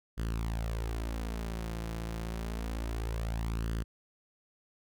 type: tone with flanger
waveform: sawtooth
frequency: 56 Hz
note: A1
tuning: 31 cents sharp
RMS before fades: -35 dBFS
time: 0.17-3.84 s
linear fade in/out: 20 ms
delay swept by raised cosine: 0.63 to 5.93 ms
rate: 0.28 Hz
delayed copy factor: +0.6
effects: none